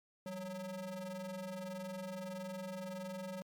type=ring-modulated tone; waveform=square; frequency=181.6 Hz; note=F#3; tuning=32 cents flat; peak=-39 dBFS; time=0.26-3.42 s; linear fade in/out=0 ms; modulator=374 Hz; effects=MP3 96 kbps